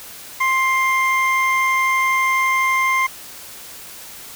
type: tone pair together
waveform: triangle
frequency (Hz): 1052 / 2100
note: C6 / C7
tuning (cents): +9 / +6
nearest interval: octave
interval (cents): 1197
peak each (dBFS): -16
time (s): 0.4-3.07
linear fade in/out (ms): 10
effects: white hiss -37 dBFS RMS until 4.35 s